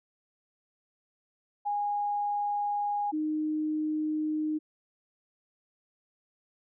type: tone pair in turn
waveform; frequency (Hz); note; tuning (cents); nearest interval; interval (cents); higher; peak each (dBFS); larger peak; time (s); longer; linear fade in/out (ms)
sine; 822 / 307.9; G#5 / D#4; -18 / -18; octave + perfect fourth; 1700; first; -27; neither; 1.65-3.12 / 3.12-4.59; neither; 20
effects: none